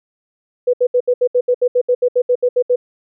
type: tone bursts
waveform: sine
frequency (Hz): 493.9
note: B4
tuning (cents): 0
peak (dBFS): -10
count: 16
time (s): 0.67-2.76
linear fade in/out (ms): 10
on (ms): 65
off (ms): 70
effects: none